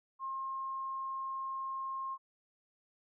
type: tone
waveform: sine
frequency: 1068 Hz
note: C6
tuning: 35 cents sharp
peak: -36 dBFS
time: 0.19-2.18 s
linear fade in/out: 50 ms
effects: none